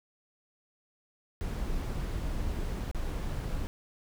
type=noise with dropouts; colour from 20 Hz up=brown; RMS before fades=-33 dBFS; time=1.41-3.67 s; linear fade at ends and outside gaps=0 ms; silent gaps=2.913-2.947 s; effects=none